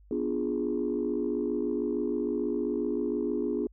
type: chord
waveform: sine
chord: B diminished seventh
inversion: none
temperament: equal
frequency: 246.9 / 293.7 / 349.2 / 415.3 Hz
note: B3 / D4 / F4 / Ab4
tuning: 0 / 0 / 0 / 0 cents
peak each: -32 / -32 / -32 / -31 dBFS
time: 0.11-3.67 s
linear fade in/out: 2 ms
effects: tanh soft clip ceiling -19 dBFS + added 50 Hz sine -53 dBFS peak until 3.72 s